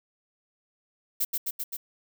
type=noise with echo; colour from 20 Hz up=violet; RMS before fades=-26 dBFS; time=1.2-1.25 s; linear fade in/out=10 ms; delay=130 ms; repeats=4; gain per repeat=-2 dB; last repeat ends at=1.77 s; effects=none